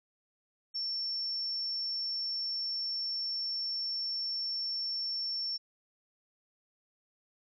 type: tone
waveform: sine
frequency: 5430 Hz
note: F8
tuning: 50 cents flat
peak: -32 dBFS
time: 0.74-5.58 s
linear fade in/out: 20 ms
effects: none